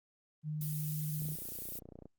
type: tone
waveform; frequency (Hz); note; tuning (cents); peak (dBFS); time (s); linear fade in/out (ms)
sine; 152.6; D#3; -33; -35; 0.43-1.37; 50
type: noise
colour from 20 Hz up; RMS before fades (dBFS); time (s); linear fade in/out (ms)
violet; -42; 0.61-1.79; 2
type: click train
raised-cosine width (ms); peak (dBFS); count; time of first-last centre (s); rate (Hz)
2; -36; 26; 1.22-2.056; 29.9
effects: Opus 24 kbps